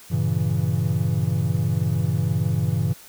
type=chord; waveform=triangle; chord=G diminished seventh; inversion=none; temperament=equal; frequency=98 / 116.54 / 138.59 / 164.81 Hz; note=G2 / Bb2 / Db3 / Fb3; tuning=0 / 0 / 0 / 0 cents; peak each=-23 dBFS; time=0.1-2.94 s; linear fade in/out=20 ms; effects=white hiss -46 dBFS RMS until 3.08 s